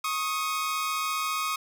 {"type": "tone pair together", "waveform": "sawtooth", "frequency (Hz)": [1098, 1252.8], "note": ["C#6", "D#6"], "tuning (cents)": [-17, 11], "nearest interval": "major second", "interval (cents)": 228, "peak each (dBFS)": [-28, -25], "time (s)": [0.04, 1.56], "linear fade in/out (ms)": 5, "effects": []}